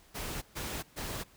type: noise bursts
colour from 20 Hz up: pink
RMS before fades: -38 dBFS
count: 3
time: 0.14-1.24 s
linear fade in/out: 20 ms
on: 280 ms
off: 130 ms
effects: pink hiss -61 dBFS RMS until 1.36 s